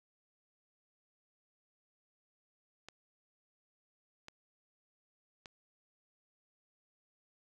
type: clicks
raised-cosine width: 0.2 ms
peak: -30 dBFS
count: 3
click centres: 2.886 / 4.284 / 5.458 s
effects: 10-bit